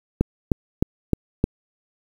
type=click train; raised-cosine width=3 ms; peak=-4 dBFS; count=5; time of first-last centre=0.21-1.441 s; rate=3.25 Hz; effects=7-bit